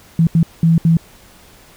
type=tone bursts at uneven times; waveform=sine; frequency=164.81 Hz; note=E3; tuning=in tune; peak=-8 dBFS; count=4; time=0.19-0.27 / 0.35-0.43 / 0.63-0.78 / 0.85-0.97 s; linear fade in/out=2 ms; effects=pink hiss -45 dBFS RMS until 1.76 s